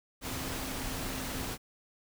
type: tone in noise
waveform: sine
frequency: 261.6 Hz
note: C4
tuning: in tune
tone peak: -44 dBFS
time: 0.21-1.58 s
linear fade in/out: 50 ms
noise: pink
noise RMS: -37 dBFS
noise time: 0.21-1.58 s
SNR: -10 dB
effects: none